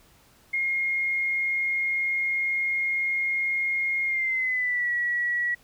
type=tone with pitch glide; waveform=sine; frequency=2141 to 1929.6 Hz; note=C7 to B6; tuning=+39 to -41 cents; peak=-23 dBFS; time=0.53-5.55 s; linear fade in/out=10 ms; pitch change=-180 cents; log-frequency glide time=4.05-4.91 s; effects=pink hiss -58 dBFS RMS until 5.63 s